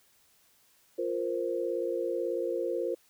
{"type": "chord", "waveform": "sine", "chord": "F suspended fourth", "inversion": "none", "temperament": "just", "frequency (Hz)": [349.2, 465.6, 523.8], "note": ["F4", "Bb4", "C5"], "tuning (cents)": [0, -2, 2], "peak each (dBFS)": -33, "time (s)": [0.98, 2.95], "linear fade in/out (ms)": 10, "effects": ["white hiss -65 dBFS RMS until 3.09 s"]}